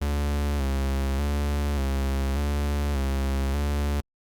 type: tone with vibrato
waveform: 45% pulse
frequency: 70 Hz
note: C#2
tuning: 18 cents sharp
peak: -23 dBFS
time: 0.01-4.01 s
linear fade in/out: 10 ms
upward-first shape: square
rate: 0.85 Hz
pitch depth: 51 cents each way
effects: Opus 48 kbps